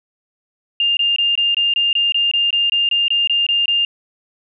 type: tone bursts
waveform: sine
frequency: 2806 Hz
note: F7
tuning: 8 cents sharp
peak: -13 dBFS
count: 16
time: 0.8-3.85 s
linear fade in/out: 2 ms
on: 170 ms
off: 22 ms
effects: none